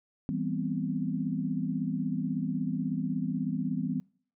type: chord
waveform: sine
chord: C major seventh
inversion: first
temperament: just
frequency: 163.52 / 196.22 / 245.3 / 261.6 Hz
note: E3 / G3 / B3 / C4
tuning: -14 / +2 / -12 / 0 cents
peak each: -34 dBFS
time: 0.29-4 s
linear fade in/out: 0 ms
effects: noise-tail reverb RT60 0.5 s tail -25 dB re dry